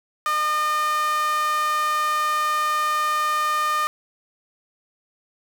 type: tone with high-pass filter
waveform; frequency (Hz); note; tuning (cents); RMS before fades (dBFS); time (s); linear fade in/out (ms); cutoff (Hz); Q
sawtooth; 608; D#5; -40; -22; 0.26-3.87; 0; 1300; 5.5
effects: 7-bit